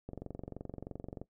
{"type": "click train", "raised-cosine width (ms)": 2, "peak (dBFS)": -28, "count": 27, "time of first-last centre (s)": [0.09, 1.216], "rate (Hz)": 23.1, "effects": ["noise-tail reverb RT60 0.1 s tail -17 dB re dry"]}